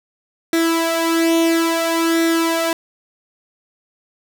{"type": "tone with flanger", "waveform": "sawtooth", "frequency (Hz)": 330.5, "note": "E4", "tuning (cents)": 5, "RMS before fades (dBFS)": -17, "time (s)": [0.53, 2.73], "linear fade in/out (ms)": 2, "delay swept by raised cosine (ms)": [0.52, 2.72], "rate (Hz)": 0.59, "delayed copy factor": 0.65, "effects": []}